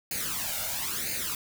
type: noise with flanger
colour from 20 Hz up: white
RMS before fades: -32 dBFS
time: 0.11-1.35 s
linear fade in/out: 2 ms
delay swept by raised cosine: 0.44 to 1.4 ms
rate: 1 Hz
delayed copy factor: +0.75
effects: none